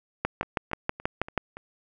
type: two click trains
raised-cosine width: 0.5 ms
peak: -24 / -9 dBFS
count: 5 / 8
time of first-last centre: 0.43-1.57 / 0.25-1.377 s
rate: 3.51 / 6.21 Hz
effects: none